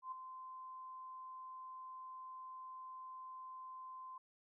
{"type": "tone with ADSR envelope", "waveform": "sine", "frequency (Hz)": 1036, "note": "C6", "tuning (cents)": -17, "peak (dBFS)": -40, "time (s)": [0.02, 4.18], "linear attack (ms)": 99, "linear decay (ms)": 6, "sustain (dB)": -8, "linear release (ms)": 4, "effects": []}